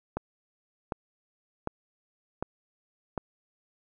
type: click train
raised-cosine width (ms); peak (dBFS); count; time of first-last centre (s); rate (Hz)
1; -16; 5; 0.17-3.178; 1.33
effects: none